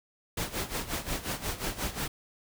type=noise with tremolo; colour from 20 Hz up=pink; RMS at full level=-31 dBFS; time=0.37-2.08 s; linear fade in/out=5 ms; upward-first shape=sine; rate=5.6 Hz; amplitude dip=80%; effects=none